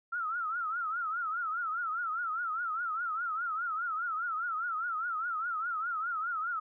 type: tone with vibrato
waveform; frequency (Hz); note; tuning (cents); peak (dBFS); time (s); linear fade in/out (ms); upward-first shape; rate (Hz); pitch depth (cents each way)
sine; 1343; E6; +32; -31; 0.12-6.6; 10; triangle; 4.9; 160
effects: none